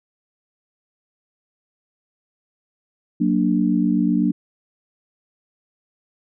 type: chord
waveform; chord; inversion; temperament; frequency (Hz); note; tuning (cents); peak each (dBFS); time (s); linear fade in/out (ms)
sine; Gb augmented; none; equal; 185 / 233.1 / 293.7; Gb3 / Bb3 / D4; 0 / 0 / 0; -20; 3.2-4.32; 10
effects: none